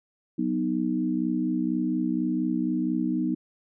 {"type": "chord", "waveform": "sine", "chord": "B major", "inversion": "second", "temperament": "equal", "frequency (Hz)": [185, 246.9, 311.1], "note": ["F#3", "B3", "D#4"], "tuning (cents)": [0, 0, 0], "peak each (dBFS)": [-30, -27, -27], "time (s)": [0.38, 3.35], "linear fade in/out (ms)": 10, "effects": []}